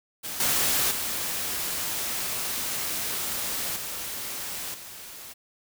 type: noise with level steps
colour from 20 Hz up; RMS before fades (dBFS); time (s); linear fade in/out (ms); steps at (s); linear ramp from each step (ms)
white; -34 / -24 / -30 / -34 / -42; 0.23-5.34; 20; 0.4 / 0.91 / 3.76 / 4.74; 2
effects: none